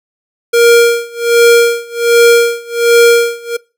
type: tone with tremolo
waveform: square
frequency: 469.9 Hz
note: A#4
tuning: 14 cents sharp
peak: -3 dBFS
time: 0.53-3.57 s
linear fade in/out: 10 ms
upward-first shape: sine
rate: 1.3 Hz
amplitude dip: 95%
effects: noise-tail reverb RT60 0.3 s tail -23 dB re dry